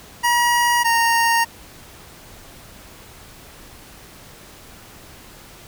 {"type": "tone pair in turn", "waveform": "25% pulse", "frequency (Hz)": [957, 926], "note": ["A#5", "A#5"], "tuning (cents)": [45, -12], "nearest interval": "minor second", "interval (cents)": 57, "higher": "first", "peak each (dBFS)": -11, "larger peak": "neither", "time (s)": [[0.23, 0.84], [0.84, 1.45]], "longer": "neither", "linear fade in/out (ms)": 20, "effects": ["pink hiss -43 dBFS RMS until 5.67 s"]}